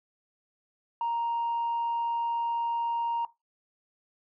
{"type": "tone", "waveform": "sine", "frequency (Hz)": 934, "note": "A#5", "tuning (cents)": 3, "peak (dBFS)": -25, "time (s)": [1.01, 3.25], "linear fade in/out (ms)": 2, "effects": ["noise-tail reverb RT60 0.2 s tail -18 dB re dry", "tanh soft clip ceiling -24 dBFS"]}